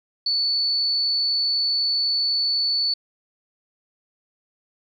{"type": "tone", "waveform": "sine", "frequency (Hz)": 4464, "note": "C#8", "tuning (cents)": 11, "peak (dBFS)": -19, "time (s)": [0.26, 2.94], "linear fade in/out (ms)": 5, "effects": ["10-bit"]}